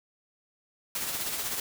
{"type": "noise with tremolo", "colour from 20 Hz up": "white", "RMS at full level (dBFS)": -31, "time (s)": [0.95, 1.6], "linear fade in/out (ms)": 2, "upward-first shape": "sine", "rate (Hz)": 16, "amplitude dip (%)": 40, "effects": []}